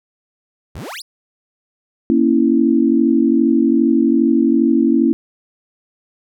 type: exponential sweep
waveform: 30% pulse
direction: up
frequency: 53.8 to 5460 Hz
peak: -25 dBFS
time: 0.75-1.02 s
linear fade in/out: 5 ms
type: chord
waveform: sine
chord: A# diminished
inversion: none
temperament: equal with one note detuned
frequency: 234.7 / 277.2 / 329.6 Hz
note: A#3 / C#4 / E4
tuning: +12 / 0 / 0 cents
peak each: -15 dBFS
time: 2.1-5.13 s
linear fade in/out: 0 ms
effects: none